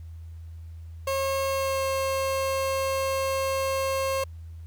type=tone with pitch glide; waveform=30% pulse; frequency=541 to 536.3 Hz; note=C#5 to C5; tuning=-42 to +43 cents; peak=-22 dBFS; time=1.07-4.24 s; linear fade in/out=5 ms; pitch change=-15 cents; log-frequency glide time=1.5-1.83 s; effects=added 82 Hz sine -38 dBFS peak until 4.66 s + pink hiss -65 dBFS RMS until 4.66 s